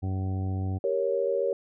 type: harmonic tone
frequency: 94.7 Hz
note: F#2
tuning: 41 cents sharp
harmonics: 1 / 2 / 3 / 4 / 5 / 6 / 7 / 8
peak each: -27 / -37 / -38 / -45 / -49 / -52 / -53 / -44 dBFS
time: 0.02-0.79 s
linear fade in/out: 20 ms
type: chord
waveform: sine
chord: G diminished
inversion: none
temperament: equal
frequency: 392 / 466.2 / 554.4 Hz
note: G4 / Bb4 / Db5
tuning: 0 / 0 / 0 cents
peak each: -30 / -28 / -27 dBFS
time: 0.84-1.53 s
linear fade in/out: 2 ms
effects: none